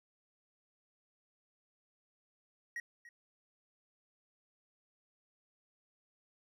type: tone with echo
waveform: triangle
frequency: 1895 Hz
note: A#6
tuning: 28 cents sharp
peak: -36 dBFS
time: 2.76-2.8 s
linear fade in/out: 2 ms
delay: 290 ms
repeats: 1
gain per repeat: -15 dB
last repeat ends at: 3.09 s
effects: none